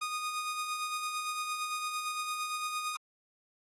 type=tone with tremolo; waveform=sawtooth; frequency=1235 Hz; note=D#6; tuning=13 cents flat; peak=-28 dBFS; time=0.01-2.97 s; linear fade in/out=10 ms; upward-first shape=sine; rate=8.8 Hz; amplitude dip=40%; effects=AAC 32 kbps